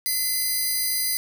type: tone pair together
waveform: 5% pulse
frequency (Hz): 2031 / 4831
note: B6 / D8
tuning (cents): +48 / +48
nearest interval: octave + minor third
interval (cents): 1500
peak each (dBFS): -17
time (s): 0.06-1.17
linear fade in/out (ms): 0
effects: none